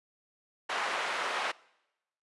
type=band-pass noise; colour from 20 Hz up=white; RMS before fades=-33 dBFS; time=0.69-1.52 s; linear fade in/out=10 ms; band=610 to 1800 Hz; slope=12 dB/octave; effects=noise-tail reverb RT60 0.9 s tail -23 dB re dry + resampled to 24000 Hz